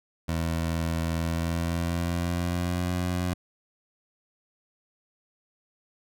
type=tone with pitch glide; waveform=20% pulse; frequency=82.41 to 89.35 Hz; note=E2 to F2; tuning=0 to +40 cents; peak=-21 dBFS; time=0.28-3.34 s; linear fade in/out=10 ms; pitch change=+140 cents; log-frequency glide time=1.17-2.95 s; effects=none